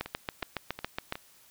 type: two click trains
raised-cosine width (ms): 0.3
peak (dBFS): -15 / -22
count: 9 / 4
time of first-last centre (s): 0.01-1.124 / 0.06-1.155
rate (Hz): 7.18 / 2.74
effects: white hiss -59 dBFS RMS until 1.5 s